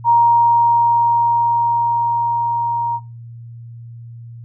sine tone with level ramp, 939 Hz, A#5, 12 cents sharp, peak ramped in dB -8 to -17 dBFS, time 0.04-3 s, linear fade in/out 50 ms, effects noise-tail reverb RT60 0.3 s tail -21 dB re dry + added 117 Hz sine -32 dBFS peak until 4.44 s

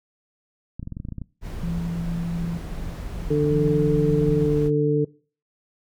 clicks, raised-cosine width 5 ms, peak -20 dBFS, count 11, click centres 0.796 / 0.829 / 0.874 / 0.923 / 0.969 / 1.001 / 1.051 / 1.087 / 1.123 / 1.183 / 1.217 s
brown noise, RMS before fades -32 dBFS, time 1.41-4.71 s, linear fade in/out 50 ms
sine tone with tremolo, 169.1 Hz, E3, 44 cents sharp, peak -25 dBFS, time 1.63-4.55 s, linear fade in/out 2 ms, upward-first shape square, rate 0.53 Hz, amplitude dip 80%
harmonic tone, 148.1 Hz, D3, 15 cents sharp, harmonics 1 / 2 / 3, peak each -22 / -24 / -20 dBFS, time 3.3-5.05 s, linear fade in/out 10 ms
effects noise-tail reverb RT60 0.4 s tail -22 dB re dry

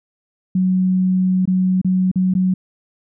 sine tone with dropouts, 185.4 Hz, F#3, 4 cents sharp, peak -13 dBFS, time 0.55-2.54 s, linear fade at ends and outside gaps 5 ms, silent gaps 1.455-1.475 / 1.815-1.846 / 2.115-2.157 / 2.339-2.35 s, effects none

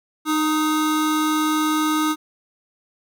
square tone pair together, 308 / 1252 Hz, D#4 / D#6, -17 / +10 cents, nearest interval 2 octaves, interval 2427 cents, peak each -20 / -24 dBFS, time 0.25-2.16 s, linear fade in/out 50 ms, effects none

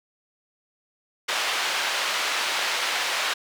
white band-pass noise, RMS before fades -26 dBFS, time 1.28-3.34 s, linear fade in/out 10 ms, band 660 to 3500 Hz, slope 12 dB/octave, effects none

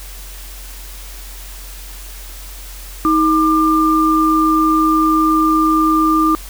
sine tone pair together, 316.6 / 1195.3 Hz, D#4 / D6, +30 / +30 cents, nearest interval octave + major seventh, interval 2300 cents, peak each -13 dBFS, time 3.05-6.35 s, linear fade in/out 0 ms, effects added 45 Hz sine -31 dBFS peak until 6.49 s + white hiss -36 dBFS RMS until 6.49 s

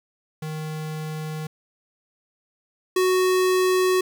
square tone pair in turn, 155.56 / 370 Hz, D#3 / F#4, 0 / 0 cents, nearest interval octave + minor third, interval 1500 cents, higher second, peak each -29 / -18 dBFS, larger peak second, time 0.42-1.47 / 2.96-4.01 s, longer neither, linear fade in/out 5 ms, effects 10-bit

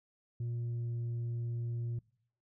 sine tone with pitch glide, 118.7 to 117.95 Hz, A#2 to A#2, +32 to +21 cents, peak -31 dBFS, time 0.4-1.99 s, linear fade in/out 5 ms, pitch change -11 cents, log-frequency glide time 0.57-0.95 s, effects noise-tail reverb RT60 0.6 s tail -25 dB re dry + tanh soft clip ceiling -33 dBFS

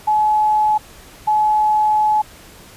sine tone pair in turn, 853 / 853 Hz, G#5 / G#5, +46 / +46 cents, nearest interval unison, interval 0 cents, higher neither, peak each -12 dBFS, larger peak neither, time 0.07-0.78 / 1.27-2.22 s, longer second, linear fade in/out 10 ms, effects pink hiss -42 dBFS RMS until 2.76 s + resampled to 32000 Hz

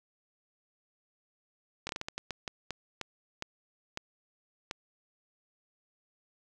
slowing click train, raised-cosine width 0.2 ms, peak -18 dBFS, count 14, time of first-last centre 1.87-4.711 s, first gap 22 ms, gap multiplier 1.34, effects none

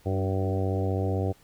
harmonic tone with a mistuned harmonic, 95.7 Hz, G2, 41 cents flat, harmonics 1 / 2 / 3 / 4 / 5 / 6 / 7 / 8, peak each -26 / -35 / -34 / -34 / -34 / -38 / -38 / -39 dBFS, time 0.05-1.33 s, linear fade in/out 20 ms, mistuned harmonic 3, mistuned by +20 cents, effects pink hiss -59 dBFS RMS until 1.43 s

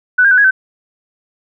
sine tone with pitch steps, 1492 / 1607 / 1498 / 1658 / 1534 Hz, F#6 / G6 / F#6 / G#6 / G6, +14 / +43 / +21 / -3 / -38 cents, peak -6 dBFS, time 0.18-0.51 s, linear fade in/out 10 ms, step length 66 ms, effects none

